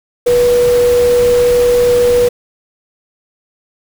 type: tone in noise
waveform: sine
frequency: 486.4 Hz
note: B4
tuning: 26 cents flat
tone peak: -7 dBFS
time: 0.26-2.29 s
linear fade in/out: 10 ms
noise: pink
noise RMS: -23 dBFS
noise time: 0.26-2.29 s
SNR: +13 dB
effects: none